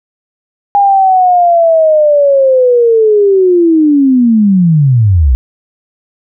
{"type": "linear sweep", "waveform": "sine", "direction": "down", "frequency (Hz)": [813, 57.8], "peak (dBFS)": -4, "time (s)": [0.75, 5.35], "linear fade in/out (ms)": 0, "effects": []}